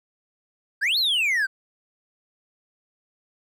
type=exponential two-way sweep; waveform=triangle; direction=up then down; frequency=1506 to 4416 to 1506 Hz; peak=-18 dBFS; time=0.81-1.47 s; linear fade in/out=20 ms; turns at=0.98 s; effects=none